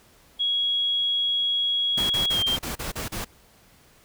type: tone with pitch glide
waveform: sine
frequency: 3320 to 3179 Hz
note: G#7 to G7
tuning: -1 to +24 cents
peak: -21 dBFS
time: 0.39-2.57 s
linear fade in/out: 20 ms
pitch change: -75 cents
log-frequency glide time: 2.29-2.41 s
type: noise bursts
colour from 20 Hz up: pink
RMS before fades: -31 dBFS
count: 8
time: 1.97-3.248 s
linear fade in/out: 10 ms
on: 130 ms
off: 34 ms
effects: pink hiss -56 dBFS RMS until 4.04 s